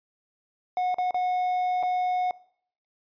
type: tone with dropouts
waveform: triangle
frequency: 729 Hz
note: F#5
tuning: 26 cents flat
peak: -21 dBFS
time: 0.77-2.31 s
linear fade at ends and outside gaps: 1 ms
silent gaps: 0.944-0.984 / 1.109-1.144 / 1.828-1.833 s
effects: noise-tail reverb RT60 0.6 s tail -20 dB re dry + resampled to 11025 Hz